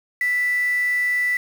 sine tone with quantisation, 1976 Hz, B6, in tune, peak -18 dBFS, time 0.21-1.37 s, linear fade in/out 2 ms, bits 6, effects none

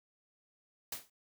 white noise with exponential decay, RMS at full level -35 dBFS, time 0.92-1.1 s, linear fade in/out 5 ms, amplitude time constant 38 ms, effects none

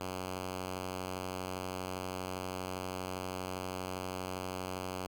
5% pulse tone, 92.5 Hz, F#2, in tune, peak -26 dBFS, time 0-5.07 s, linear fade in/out 10 ms, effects Opus 48 kbps

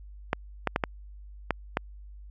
clicks, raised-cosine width 0.5 ms, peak -9 dBFS, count 6, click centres 0.331 / 0.673 / 0.761 / 0.838 / 1.507 / 1.771 s, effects added 50 Hz sine -43 dBFS peak until 2.3 s

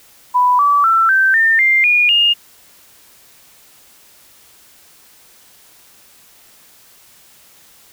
sine tone with pitch steps, 991 / 1151.6 / 1338.2 / 1555 / 1807 / 2100 / 2440 / 2836 Hz, B5 / D6 / E6 / G6 / A6 / C7 / D#7 / F7, +6 / -34 / +26 / -14 / +46 / +6 / -34 / +26 cents, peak -9 dBFS, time 0.34-2.34 s, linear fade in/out 20 ms, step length 250 ms, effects white hiss -47 dBFS RMS until 7.92 s

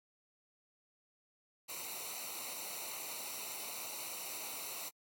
white noise with comb filter, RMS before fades -43 dBFS, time 1.68-4.9 s, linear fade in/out 20 ms, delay 0.6 ms, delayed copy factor -0.85, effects AAC 64 kbps

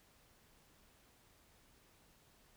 silence, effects pink hiss -68 dBFS RMS until 2.56 s

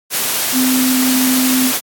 sine tone in noise, 257.2 Hz, C4, 30 cents flat, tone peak -12 dBFS, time 0.52-1.72 s, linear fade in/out 50 ms, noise white, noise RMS -17 dBFS, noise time 0.1-1.81 s, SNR +2 dB, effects high-pass 150 Hz 12 dB/octave + AAC 64 kbps

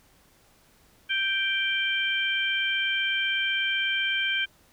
harmonic tone, 784 Hz, G5, in tune, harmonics 2 / 3 / 4, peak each -28 / -28 / -28 dBFS, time 1.09-4.46 s, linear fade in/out 20 ms, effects pink hiss -60 dBFS RMS until 4.72 s

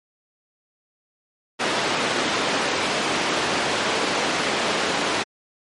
pink band-pass noise, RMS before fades -23 dBFS, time 1.59-5.24 s, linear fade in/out 20 ms, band 300 to 4500 Hz, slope 12 dB/octave, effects MP3 48 kbps

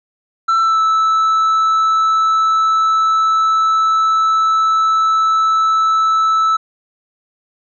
triangle tone with pitch glide, 1337 to 1311.8 Hz, E6 to E6, +24 to -9 cents, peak -9 dBFS, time 0.48-6.57 s, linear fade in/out 10 ms, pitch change -33 cents, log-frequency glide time 0.61-0.8 s, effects resampled to 16000 Hz

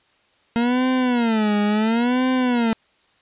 40% pulse tone with vibrato, 230.8 Hz, A#3, 17 cents flat, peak -16 dBFS, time 0.56-2.73 s, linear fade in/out 0 ms, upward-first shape sine, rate 0.72 Hz, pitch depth 190 cents each way, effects white hiss -60 dBFS RMS until 3.21 s + resampled to 8000 Hz

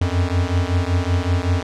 square beating tone pair, 86.6 / 91.9 Hz, F2 / F#2, -14 / -11 cents, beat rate 5.3 Hz, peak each -20 / -21 dBFS, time 0.01-1.63 s, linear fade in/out 5 ms, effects low-pass 6000 Hz 12 dB/octave

